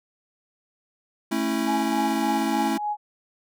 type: chord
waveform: square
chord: A major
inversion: none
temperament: equal with one note detuned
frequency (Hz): 220 / 273.2 / 329.6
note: A3 / C#4 / E4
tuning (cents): 0 / -25 / 0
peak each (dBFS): -28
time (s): 1.31-2.78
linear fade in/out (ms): 10
type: tone with tremolo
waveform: sine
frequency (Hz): 836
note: G#5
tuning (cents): +11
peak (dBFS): -23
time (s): 1.65-2.97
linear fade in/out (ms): 50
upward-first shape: sine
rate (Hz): 3.4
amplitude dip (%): 60
effects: none